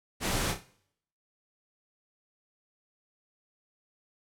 pink noise with echo, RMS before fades -30 dBFS, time 0.2-0.55 s, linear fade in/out 50 ms, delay 31 ms, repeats 4, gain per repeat -8 dB, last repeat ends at 0.674 s, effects noise-tail reverb RT60 0.7 s tail -20 dB re dry + low-pass 12000 Hz 12 dB/octave

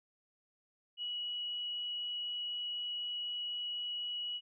sine tone, 2924 Hz, F#7, 21 cents flat, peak -36 dBFS, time 0.97-4.41 s, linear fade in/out 50 ms, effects none

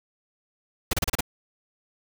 pink noise bursts, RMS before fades -24 dBFS, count 6, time 0.91-1.208 s, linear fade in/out 5 ms, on 23 ms, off 32 ms, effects none

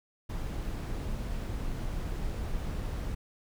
brown noise, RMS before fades -34 dBFS, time 0.29-3.15 s, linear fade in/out 10 ms, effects none

